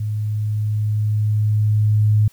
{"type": "tone with level ramp", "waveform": "sine", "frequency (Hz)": 106.3, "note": "G#2", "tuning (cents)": 41, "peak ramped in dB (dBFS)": [-20, -11], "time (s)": [0, 2.28], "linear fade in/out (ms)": 5, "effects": ["white hiss -54 dBFS RMS until 2.32 s"]}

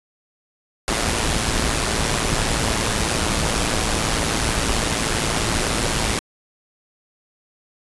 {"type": "noise with amplitude modulation", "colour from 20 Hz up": "pink", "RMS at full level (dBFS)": -18, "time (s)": [0.88, 6.19], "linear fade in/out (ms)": 0, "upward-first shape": "sine", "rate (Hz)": 112, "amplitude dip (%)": 60, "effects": ["resampled to 24000 Hz"]}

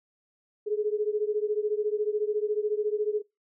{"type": "beating tone pair", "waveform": "sine", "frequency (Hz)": [416.8, 430.8], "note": ["G#4", "A4"], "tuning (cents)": [6, -37], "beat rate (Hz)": 14, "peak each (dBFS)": [-27, -29], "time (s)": [0.66, 3.22], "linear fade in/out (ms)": 20, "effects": ["noise-tail reverb RT60 0.2 s tail -21 dB re dry"]}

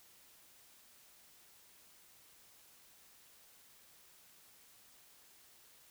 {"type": "silence", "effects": ["white hiss -63 dBFS RMS until 5.9 s"]}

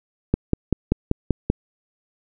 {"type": "click train", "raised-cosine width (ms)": 3, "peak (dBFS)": -4, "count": 7, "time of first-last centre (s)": [0.34, 1.501], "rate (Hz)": 5.17, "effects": []}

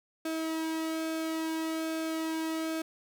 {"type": "tone with flanger", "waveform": "sawtooth", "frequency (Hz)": 321.2, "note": "E4", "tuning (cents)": -45, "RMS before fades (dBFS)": -33, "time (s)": [0.25, 2.82], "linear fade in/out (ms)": 5, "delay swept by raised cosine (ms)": [1, 2.1], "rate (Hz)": 0.59, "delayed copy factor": -0.5, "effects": []}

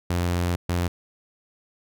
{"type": "tone bursts at uneven times", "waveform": "sawtooth", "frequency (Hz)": 87.7, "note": "F2", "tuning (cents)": 8, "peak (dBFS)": -18, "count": 2, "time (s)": [[0.1, 0.56], [0.69, 0.88]], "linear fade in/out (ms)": 5, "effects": []}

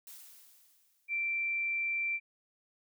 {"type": "noise with exponential decay", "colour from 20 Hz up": "blue", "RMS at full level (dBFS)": -48, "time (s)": [0.07, 1.55], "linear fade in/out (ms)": 1, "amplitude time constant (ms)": 320}
{"type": "tone", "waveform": "sine", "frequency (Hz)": 2349, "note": "D7", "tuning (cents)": 0, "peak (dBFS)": -30, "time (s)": [1.08, 2.2], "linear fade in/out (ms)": 50}
{"effects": []}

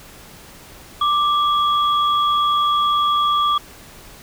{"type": "tone pair together", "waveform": "sine", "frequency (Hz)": [1177, 3333], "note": ["D6", "G#7"], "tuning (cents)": [3, 5], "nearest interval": "octave + tritone", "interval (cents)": 1802, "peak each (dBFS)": [-15, -23], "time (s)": [1.01, 3.58], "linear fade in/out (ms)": 5, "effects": ["pink hiss -42 dBFS RMS until 4.22 s"]}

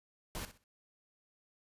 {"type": "noise with echo", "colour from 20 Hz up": "pink", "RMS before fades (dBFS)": -41, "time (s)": [0.35, 0.45], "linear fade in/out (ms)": 0, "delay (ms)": 63, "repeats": 3, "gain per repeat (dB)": -12, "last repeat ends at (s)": 0.639, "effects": ["resampled to 32000 Hz"]}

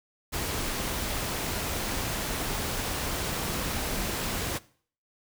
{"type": "noise with amplitude modulation", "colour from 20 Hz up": "pink", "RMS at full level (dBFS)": -30, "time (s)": [0.32, 4.59], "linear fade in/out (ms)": 20, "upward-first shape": "sine", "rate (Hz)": 208, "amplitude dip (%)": 25, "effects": ["noise-tail reverb RT60 0.5 s tail -20 dB re dry"]}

